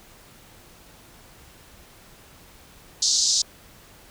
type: band-pass noise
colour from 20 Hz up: white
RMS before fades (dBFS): -21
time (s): 3.02-3.42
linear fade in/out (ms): 5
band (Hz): 4000 to 6900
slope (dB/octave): 48
effects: pink hiss -50 dBFS RMS until 4.1 s